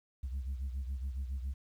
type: beating tone pair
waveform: sine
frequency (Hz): 65.41 / 72.61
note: C2 / D2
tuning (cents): 0 / -19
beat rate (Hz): 7.2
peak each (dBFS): -34 / -40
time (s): 0.23-1.54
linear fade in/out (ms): 10
effects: tanh soft clip ceiling -32 dBFS + 11-bit